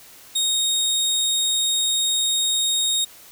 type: tone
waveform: 25% pulse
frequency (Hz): 3729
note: A#7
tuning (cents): 0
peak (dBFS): -15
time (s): 0.35-3.05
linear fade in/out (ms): 10
effects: white hiss -46 dBFS RMS until 3.31 s